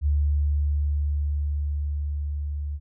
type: tone with level ramp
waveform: sine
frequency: 73 Hz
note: D2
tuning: 10 cents flat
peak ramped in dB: -18 to -27 dBFS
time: 0.01-2.8 s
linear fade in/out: 50 ms
effects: none